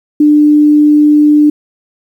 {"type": "tone", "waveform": "sine", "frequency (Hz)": 298, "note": "D4", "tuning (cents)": 25, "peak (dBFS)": -3, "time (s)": [0.2, 1.5], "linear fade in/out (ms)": 5, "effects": ["7-bit"]}